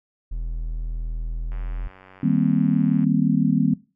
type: tone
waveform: triangle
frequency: 40.54 Hz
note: E1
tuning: 28 cents flat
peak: -23 dBFS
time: 0.31-1.88 s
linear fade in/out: 10 ms
type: click train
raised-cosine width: 0.5 ms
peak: -31 dBFS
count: 144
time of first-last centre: 1.52-3.04 s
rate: 94.1 Hz
type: chord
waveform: sine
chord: C minor seventh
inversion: first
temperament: just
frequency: 156.98 / 196.22 / 235.5 / 261.6 Hz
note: Eb3 / G3 / Bb3 / C4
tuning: +16 / +2 / +18 / 0 cents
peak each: -22 dBFS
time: 2.23-3.74 s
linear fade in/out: 5 ms
effects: noise-tail reverb RT60 0.3 s tail -19 dB re dry